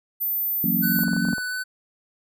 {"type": "tone", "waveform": "sine", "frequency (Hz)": 14080, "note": "A9", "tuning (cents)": 0, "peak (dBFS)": -22, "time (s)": [0.2, 1.05], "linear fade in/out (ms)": 20}
{"type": "chord", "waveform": "sine", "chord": "F# dominant seventh", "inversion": "third", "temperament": "just", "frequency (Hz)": [166.5, 185, 231.2, 277.5], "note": ["E3", "F#3", "A#3", "C#4"], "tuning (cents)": [18, 0, -14, 2], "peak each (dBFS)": [-29, -25, -25, -29], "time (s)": [0.64, 1.34], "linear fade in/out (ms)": 2}
{"type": "tone with vibrato", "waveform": "square", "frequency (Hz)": 1500, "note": "F#6", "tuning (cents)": 23, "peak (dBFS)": -27, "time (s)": [0.82, 1.64], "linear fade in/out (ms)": 20, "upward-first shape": "sine", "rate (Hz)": 2.8, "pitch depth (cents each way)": 8}
{"type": "clicks", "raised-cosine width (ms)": 1, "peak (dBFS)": -22, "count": 9, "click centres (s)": [0.99, 1.035, 1.082, 1.133, 1.166, 1.252, 1.286, 1.33, 1.382]}
{"effects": []}